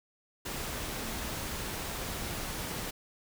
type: tone in noise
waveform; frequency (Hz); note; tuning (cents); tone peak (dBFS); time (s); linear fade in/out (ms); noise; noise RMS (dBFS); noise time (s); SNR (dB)
sine; 222.4; A3; +19; -45; 0.97-1.31; 10; pink; -37; 0.45-2.91; -11
effects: none